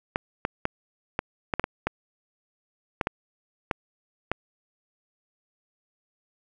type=clicks; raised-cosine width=0.5 ms; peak=-9 dBFS; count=12; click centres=0.159 / 0.451 / 0.654 / 1.191 / 1.538 / 1.596 / 1.641 / 1.87 / 3.012 / 3.071 / 3.712 / 4.316 s; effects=none